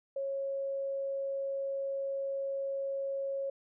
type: tone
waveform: sine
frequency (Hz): 548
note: C#5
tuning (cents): -20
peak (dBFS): -32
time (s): 0.16-3.5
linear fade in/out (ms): 5
effects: none